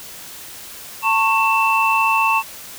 sine tone cluster, 896 / 1101 / 2665 Hz, A5 / C#6 / E7, +31 / -12 / +18 cents, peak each -18 dBFS, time 1.02-2.43 s, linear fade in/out 50 ms, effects white hiss -36 dBFS RMS until 2.78 s

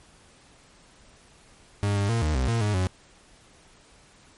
40% pulse tone with pitch steps, 101.8 / 100.5 / 115.5 / 76.8 / 64.3 / 115.6 / 104.4 / 92.4 Hz, G#2 / G2 / A#2 / D#2 / C2 / A#2 / G#2 / F#2, -34 / +44 / -16 / -22 / -30 / -14 / +10 / -2 cents, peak -21 dBFS, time 1.83-2.87 s, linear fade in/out 0 ms, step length 130 ms, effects pink hiss -55 dBFS RMS until 4.37 s + MP3 48 kbps

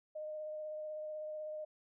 sine tone with vibrato, 614 Hz, D#5, 23 cents flat, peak -40 dBFS, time 0.15-1.65 s, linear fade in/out 10 ms, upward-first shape sine, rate 16 Hz, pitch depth 12 cents each way, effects none

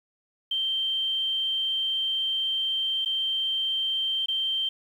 sine tone with dropouts, 3136 Hz, G7, in tune, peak -24 dBFS, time 0.51-4.69 s, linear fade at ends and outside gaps 5 ms, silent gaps 3.049-3.058 / 4.26-4.283 s, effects 9-bit

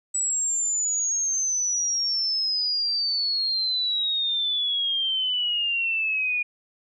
sine exponential sweep, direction down, 7902 to 2437 Hz, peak -22 dBFS, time 0.14-6.43 s, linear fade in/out 10 ms, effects none

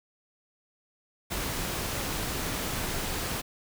pink noise, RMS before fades -32 dBFS, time 1.3-3.42 s, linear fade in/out 20 ms, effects none

